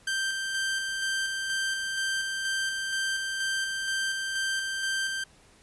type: tone with tremolo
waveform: sawtooth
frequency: 1568 Hz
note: G6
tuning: in tune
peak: -23 dBFS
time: 0.07-5.24 s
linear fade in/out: 5 ms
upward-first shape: square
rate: 2.1 Hz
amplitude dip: 30%
effects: pink hiss -58 dBFS RMS until 5.62 s + resampled to 24000 Hz